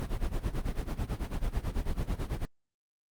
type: noise with tremolo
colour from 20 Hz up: brown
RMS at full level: -29 dBFS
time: 0-2.45 s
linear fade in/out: 0 ms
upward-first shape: sine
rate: 9.1 Hz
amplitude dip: 85%
effects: Opus 24 kbps